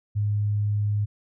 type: tone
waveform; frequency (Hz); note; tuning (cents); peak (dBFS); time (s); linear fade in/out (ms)
sine; 103.83; G#2; 0; -21; 0.15-1.06; 20
effects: none